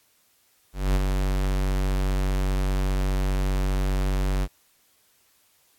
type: tone with ADSR envelope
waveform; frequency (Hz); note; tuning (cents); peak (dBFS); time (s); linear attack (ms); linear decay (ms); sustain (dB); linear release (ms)
square; 47.54; F#1; +48; -18; 0.73-4.48; 220; 32; -4; 50
effects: white hiss -63 dBFS RMS until 5.78 s + AAC 64 kbps